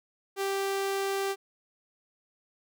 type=tone; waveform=sawtooth; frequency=392 Hz; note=G4; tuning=in tune; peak=-24 dBFS; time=0.36-1.36 s; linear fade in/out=50 ms; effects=none